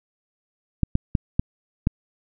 clicks, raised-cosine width 5 ms, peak -6 dBFS, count 5, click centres 0.833 / 0.954 / 1.152 / 1.395 / 1.871 s, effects none

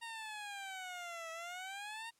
15% pulse exponential two-way sweep, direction down then up, 932.3 to 649 to 932.3 Hz, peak -37 dBFS, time 0.01-2.11 s, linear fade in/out 20 ms, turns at 1.31 s, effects white hiss -74 dBFS RMS until 2.19 s + low-pass 10000 Hz 12 dB/octave

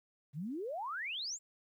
sine exponential sweep, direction up, 131.8 to 7660 Hz, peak -37 dBFS, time 0.33-1.39 s, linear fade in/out 50 ms, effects 12-bit

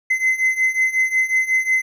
triangle beating tone pair, 2048 / 2053.5 Hz, C7 / C7, -38 / -33 cents, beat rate 5.5 Hz, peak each -19 / -16 dBFS, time 0.1-1.82 s, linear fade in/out 10 ms, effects none

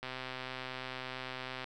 click train, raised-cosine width 0.3 ms, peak -24 dBFS, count 209, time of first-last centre 0.03-1.642 s, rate 129 Hz, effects none

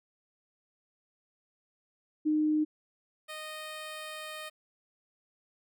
sine / 10% pulse tone pair in turn, 306.1 / 618.8 Hz, D#4 / D#5, -28 / -10 cents, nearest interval octave, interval 1218 cents, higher second, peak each -24 / -31 dBFS, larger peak first, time 2.25-2.65 / 3.28-4.5 s, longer second, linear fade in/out 20 ms, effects none

